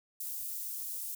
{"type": "high-pass noise", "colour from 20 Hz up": "white", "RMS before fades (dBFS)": -39, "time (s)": [0.2, 1.15], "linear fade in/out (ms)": 5, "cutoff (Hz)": 10000, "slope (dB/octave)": 12, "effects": []}